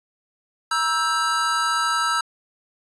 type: chord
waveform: square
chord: E diminished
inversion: second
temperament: just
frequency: 949.3 / 1318.5 / 1582.2 Hz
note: Bb5 / E6 / G6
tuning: +31 / 0 / +16 cents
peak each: -28 / -22 / -27 dBFS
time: 0.71-2.21 s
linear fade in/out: 5 ms
effects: resampled to 24000 Hz